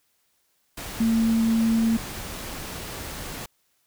sine tone in noise, 226.3 Hz, A3, 49 cents sharp, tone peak -18 dBFS, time 1-1.97 s, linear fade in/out 5 ms, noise pink, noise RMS -35 dBFS, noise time 0.77-3.46 s, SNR +14 dB, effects white hiss -69 dBFS RMS until 3.86 s

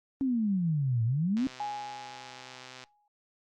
sine exponential two-way sweep, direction down then up, 277.2 to 110.1 to 277.2 Hz, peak -25 dBFS, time 0.21-1.47 s, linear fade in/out 0 ms, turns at 1.04 s
click train, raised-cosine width 0.2 ms, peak -28 dBFS, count 189, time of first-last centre 1.37-2.839 s, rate 128 Hz
sine tone with exponential decay, 831 Hz, G#5, 1 cent sharp, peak -30 dBFS, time 1.6-3.08 s, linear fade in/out 2 ms, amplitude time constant 320 ms
effects noise-tail reverb RT60 0.2 s tail -21 dB re dry + Opus 32 kbps

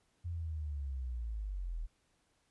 sine linear sweep, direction down, 87.7 to 37.86 Hz, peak -36 dBFS, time 0.24-1.87 s, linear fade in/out 20 ms, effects pink hiss -75 dBFS RMS until 2.5 s + resampled to 24000 Hz

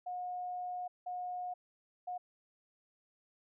sine tone bursts at uneven times, 722 Hz, F#5, 43 cents flat, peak -37 dBFS, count 3, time 0.06-0.88 / 1.06-1.54 / 2.07-2.18 s, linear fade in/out 10 ms, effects none

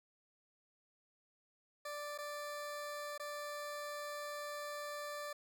20% pulse tone with dropouts, 587.3 Hz, D5, in tune, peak -37 dBFS, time 1.85-5.33 s, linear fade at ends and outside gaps 5 ms, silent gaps 2.178-2.185 / 3.179-3.197 s, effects none

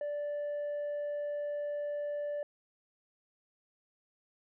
sine tone with tanh clipping, 585 Hz, D5, 7 cents flat, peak -34 dBFS, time 0.01-2.43 s, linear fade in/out 2 ms, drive 2 dB, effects none

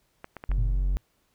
clicks, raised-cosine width 0.5 ms, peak -23 dBFS, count 4, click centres 0.244 / 0.367 / 0.439 / 0.516 s
triangle tone, 46.25 Hz, F#1, in tune, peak -20 dBFS, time 0.49-0.97 s, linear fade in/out 0 ms
sine tone with exponential decay, 113.7 Hz, A#2, 43 cents flat, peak -25 dBFS, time 0.58-1.01 s, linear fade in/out 5 ms, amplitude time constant 92 ms
effects pink hiss -70 dBFS RMS until 1.34 s

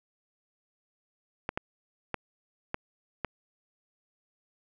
clicks, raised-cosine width 0.5 ms, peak -15 dBFS, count 5, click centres 1.491 / 1.575 / 2.143 / 2.744 / 3.247 s, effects none

